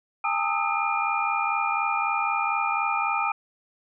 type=tone cluster; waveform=sine; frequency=809 / 892 / 1236 / 1300 / 2408 Hz; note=G#5 / A5 / D#6 / E6 / D7; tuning=-46 / +23 / -12 / -24 / +43 cents; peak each=-29 dBFS; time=0.24-3.32 s; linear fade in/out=5 ms; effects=none